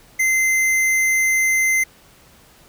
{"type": "tone with hard clipping", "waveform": "sine", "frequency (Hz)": 2072, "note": "C7", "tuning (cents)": -17, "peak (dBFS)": -16, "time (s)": [0.19, 1.84], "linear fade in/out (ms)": 10, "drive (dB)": 17, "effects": ["pink hiss -50 dBFS RMS until 2.68 s"]}